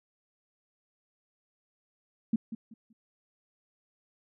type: tone with echo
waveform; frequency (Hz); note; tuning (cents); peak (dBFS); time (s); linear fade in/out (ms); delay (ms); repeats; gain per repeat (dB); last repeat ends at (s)
sine; 225.1; A3; +40; -22; 2.33-2.36; 5; 190; 3; -12; 2.93
effects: none